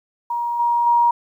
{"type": "tone with level steps", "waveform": "sine", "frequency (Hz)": 948, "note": "A#5", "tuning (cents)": 29, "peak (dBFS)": [-20, -15, -12], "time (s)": [0.3, 1.11], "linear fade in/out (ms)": 5, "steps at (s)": [0.59, 0.86], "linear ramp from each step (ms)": 10, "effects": ["9-bit"]}